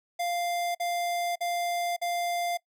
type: tone bursts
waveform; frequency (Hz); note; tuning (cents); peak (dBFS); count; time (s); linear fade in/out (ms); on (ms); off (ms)
square; 697; F5; -4; -28; 4; 0.19-2.574; 10; 560; 48
effects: noise-tail reverb RT60 0.1 s tail -22 dB re dry